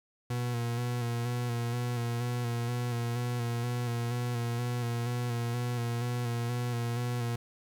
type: tone with vibrato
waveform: 40% pulse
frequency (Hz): 120.1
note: B2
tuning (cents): -48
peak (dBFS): -29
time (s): 0.3-7.36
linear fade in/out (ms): 5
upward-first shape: square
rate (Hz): 2.1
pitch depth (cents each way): 26
effects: 11-bit